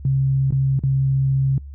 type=tone with dropouts; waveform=sine; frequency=135.2 Hz; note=C#3; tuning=43 cents flat; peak=-15 dBFS; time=0.05-1.58 s; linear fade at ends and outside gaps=2 ms; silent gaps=0.507-0.523 / 0.792-0.836 s; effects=noise-tail reverb RT60 0.1 s tail -23 dB re dry + added 70 Hz sine -33 dBFS peak until 1.74 s